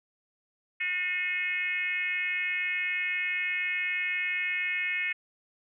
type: tone with frequency modulation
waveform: sine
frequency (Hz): 2167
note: C#7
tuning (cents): -40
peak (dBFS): -27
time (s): 0.8-5.13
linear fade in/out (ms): 10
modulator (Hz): 361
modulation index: 1.1
effects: none